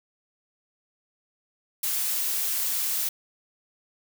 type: noise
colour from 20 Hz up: blue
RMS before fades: -27 dBFS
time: 1.83-3.09 s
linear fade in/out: 5 ms
effects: none

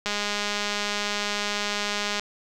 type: click train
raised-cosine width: 0.2 ms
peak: -10 dBFS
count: 441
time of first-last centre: 0.06-2.196 s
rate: 206 Hz
effects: none

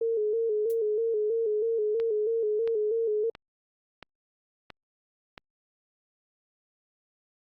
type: tone with vibrato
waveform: sine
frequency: 440 Hz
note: A4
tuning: in tune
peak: -24 dBFS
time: 0.01-3.3 s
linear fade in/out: 5 ms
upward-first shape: square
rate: 3.1 Hz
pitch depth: 66 cents each way
type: noise with exponential decay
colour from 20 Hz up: violet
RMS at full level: -40 dBFS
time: 0.7-0.78 s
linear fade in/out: 0 ms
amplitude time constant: 16 ms
type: click train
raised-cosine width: 0.3 ms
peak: -25 dBFS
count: 6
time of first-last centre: 2-5.378 s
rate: 1.48 Hz
effects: Opus 48 kbps

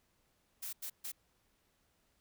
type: noise bursts at uneven times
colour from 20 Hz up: blue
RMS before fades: -42 dBFS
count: 3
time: 0.62-0.73 / 0.82-0.9 / 1.04-1.12 s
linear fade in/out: 10 ms
effects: pink hiss -75 dBFS RMS until 2.2 s

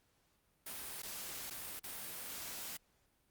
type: noise with dropouts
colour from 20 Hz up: white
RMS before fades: -45 dBFS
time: 0.66-2.77 s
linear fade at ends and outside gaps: 5 ms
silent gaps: 1.021-1.031 / 1.5-1.507 / 1.795-1.838 s
effects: pink hiss -75 dBFS RMS until 3.3 s + Opus 48 kbps

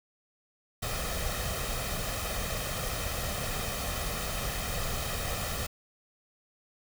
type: noise with comb filter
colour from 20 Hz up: pink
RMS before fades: -33 dBFS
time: 0.82-5.67 s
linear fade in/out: 10 ms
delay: 1.6 ms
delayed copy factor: +0.6
effects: none

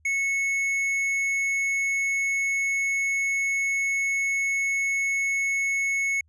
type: tone with tanh clipping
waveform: triangle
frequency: 2200 Hz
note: C#7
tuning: 14 cents flat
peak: -24 dBFS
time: 0.05-6.21 s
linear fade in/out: 5 ms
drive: 12 dB
effects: added 78 Hz sine -59 dBFS peak until 6.28 s + resampled to 24000 Hz

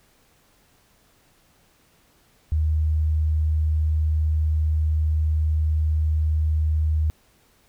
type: tone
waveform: sine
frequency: 77.6 Hz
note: D#2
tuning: 4 cents flat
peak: -18 dBFS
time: 2.52-7.1 s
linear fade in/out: 0 ms
effects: pink hiss -60 dBFS RMS until 7.68 s

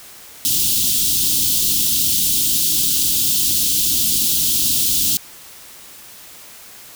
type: band-stop noise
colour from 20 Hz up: white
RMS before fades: -17 dBFS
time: 0.45-5.17 s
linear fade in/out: 0 ms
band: 330 to 3000 Hz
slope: 48 dB/octave
effects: white hiss -40 dBFS RMS until 6.95 s

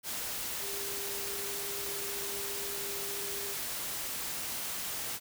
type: tone in noise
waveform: sine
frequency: 400.8 Hz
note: G4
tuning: 38 cents sharp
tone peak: -43 dBFS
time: 0.59-3.56 s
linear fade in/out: 50 ms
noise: white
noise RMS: -37 dBFS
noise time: 0.03-5.2 s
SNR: -9 dB
effects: none

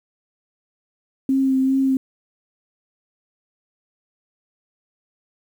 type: tone with vibrato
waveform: sine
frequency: 265.9 Hz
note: C4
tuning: 28 cents sharp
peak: -15 dBFS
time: 1.29-1.97 s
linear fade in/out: 2 ms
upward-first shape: sine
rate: 2.5 Hz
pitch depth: 19 cents each way
effects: 8-bit

